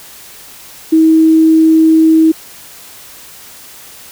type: tone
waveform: sine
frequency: 319.9 Hz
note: D#4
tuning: 48 cents sharp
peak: -4 dBFS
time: 0.92-2.32 s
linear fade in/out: 10 ms
effects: white hiss -35 dBFS RMS until 4.11 s